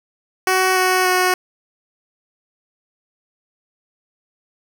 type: tone with pitch steps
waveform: 10% pulse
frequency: 374 / 370.3 / 366.7 Hz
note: F#4 / F#4 / F#4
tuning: +19 / +1 / -15 cents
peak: -6 dBFS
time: 0.47-1.34 s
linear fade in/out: 2 ms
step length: 290 ms
effects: none